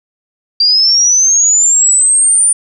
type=linear sweep; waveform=sine; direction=up; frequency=4699 to 9330 Hz; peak=-6 dBFS; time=0.6-2.53 s; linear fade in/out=5 ms; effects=none